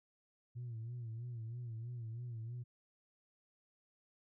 sine tone with vibrato, 117.1 Hz, A#2, 8 cents sharp, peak -40 dBFS, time 0.55-2.64 s, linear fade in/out 20 ms, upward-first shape sine, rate 3.1 Hz, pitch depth 87 cents each way, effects tanh soft clip ceiling -39 dBFS

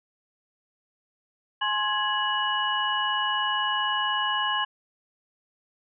sine tone cluster, 841 / 1057 / 1667 / 2930 Hz, G#5 / C6 / G#6 / F#7, +22 / +17 / +6 / -18 cents, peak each -31 / -28 / -29 / -28 dBFS, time 1.61-4.65 s, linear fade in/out 10 ms, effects none

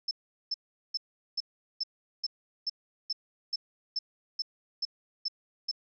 sine tone bursts, 5274 Hz, E8, in tune, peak -28 dBFS, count 14, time 0.08-5.714 s, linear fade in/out 5 ms, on 31 ms, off 400 ms, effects none

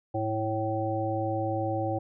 harmonic tone with a mistuned harmonic, 110 Hz, A2, in tune, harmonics 1 / 3 / 5 / 7, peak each -32 / -32 / -32 / -32 dBFS, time 0.14-1.99 s, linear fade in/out 10 ms, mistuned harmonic 1, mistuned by -44 cents, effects none

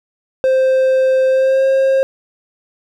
triangle tone with pitch glide, 523.3 to 534.9 Hz, C5 to C5, 0 to +38 cents, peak -8 dBFS, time 0.44-2.03 s, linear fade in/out 0 ms, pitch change +38 cents, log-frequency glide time 1.28-1.65 s, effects none

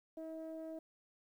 triangle ring-modulated tone, 161.2 Hz, E3, 38 cents flat, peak -37 dBFS, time 0.17-0.79 s, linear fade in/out 5 ms, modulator 481 Hz, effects tanh soft clip ceiling -37 dBFS + 12-bit

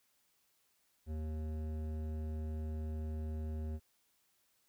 sine tone with hard clipping, 77.78 Hz, D#2, in tune, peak -39 dBFS, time 1.06-3.8 s, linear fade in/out 50 ms, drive 13 dB, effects white hiss -75 dBFS RMS until 4.68 s

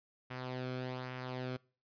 sawtooth tone with flanger, 127.4 Hz, C3, 46 cents flat, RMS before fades -41 dBFS, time 0.3-1.57 s, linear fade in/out 10 ms, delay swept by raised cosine 0.23 to 1.08 ms, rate 1.2 Hz, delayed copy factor -0.55, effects noise-tail reverb RT60 0.4 s tail -24 dB re dry + resampled to 11025 Hz

